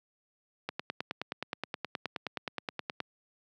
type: click train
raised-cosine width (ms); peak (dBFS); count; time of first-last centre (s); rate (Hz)
0.3; -17; 23; 0.69-3.003; 9.51
effects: high-pass 150 Hz 12 dB/octave